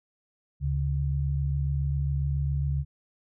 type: tone pair together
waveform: sine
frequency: 72.9 / 140.18 Hz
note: D2 / C#3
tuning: -12 / +20 cents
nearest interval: major seventh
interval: 1132 cents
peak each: -27 dBFS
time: 0.6-2.85 s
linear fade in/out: 50 ms
effects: none